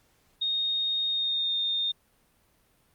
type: tone with pitch glide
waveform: sine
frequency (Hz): 3709 to 3652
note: A#7 to A#7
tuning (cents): -9 to -36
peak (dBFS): -25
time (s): 0.41-1.92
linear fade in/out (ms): 10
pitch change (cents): -27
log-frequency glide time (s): 1.08-1.56
effects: pink hiss -66 dBFS RMS until 2.94 s + Opus 48 kbps

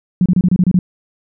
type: tone bursts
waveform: sine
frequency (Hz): 181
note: F#3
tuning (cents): -38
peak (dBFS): -8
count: 8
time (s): 0.21-0.79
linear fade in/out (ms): 2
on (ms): 48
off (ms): 28
effects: none

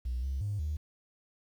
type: tone with pitch steps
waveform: triangle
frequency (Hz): 61.4 / 67 / 102.6 / 75.5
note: B1 / C2 / G#2 / D2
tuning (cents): -9 / +42 / -21 / +48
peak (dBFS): -27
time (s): 0.05-0.77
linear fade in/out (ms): 10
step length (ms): 180
effects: tanh soft clip ceiling -28 dBFS + 10-bit

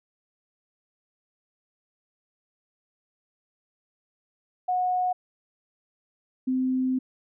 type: tone pair in turn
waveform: sine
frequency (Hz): 730 / 258.1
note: F#5 / C4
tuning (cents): -24 / -23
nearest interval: octave + tritone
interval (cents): 1799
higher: first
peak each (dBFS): -22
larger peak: neither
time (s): 4.68-5.13 / 6.47-6.99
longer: second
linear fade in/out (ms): 10
effects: none

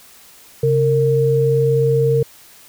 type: tone pair together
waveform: sine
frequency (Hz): 135.62 / 459.2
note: C#3 / A#4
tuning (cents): -38 / -26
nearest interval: octave + major sixth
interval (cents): 2112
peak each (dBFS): -16 / -14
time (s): 0.63-2.23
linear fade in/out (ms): 5
effects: white hiss -45 dBFS RMS until 2.68 s

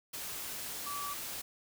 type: tone in noise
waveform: sine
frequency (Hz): 1152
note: D6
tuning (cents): -34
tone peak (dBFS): -38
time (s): 0.86-1.14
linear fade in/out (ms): 10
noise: white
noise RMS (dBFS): -41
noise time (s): 0.13-1.42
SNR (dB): 0
effects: none

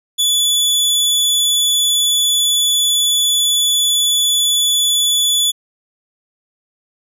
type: tone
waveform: sawtooth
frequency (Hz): 3447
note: A7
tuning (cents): -36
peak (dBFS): -9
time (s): 0.18-5.52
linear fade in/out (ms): 20
effects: resampled to 32000 Hz

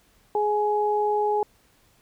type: tone pair together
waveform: sine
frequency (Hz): 418.7 / 838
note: G#4 / G#5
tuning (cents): +14 / +15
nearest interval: octave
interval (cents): 1201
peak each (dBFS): -23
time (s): 0.35-1.43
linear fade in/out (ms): 2
effects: pink hiss -61 dBFS RMS until 2.01 s

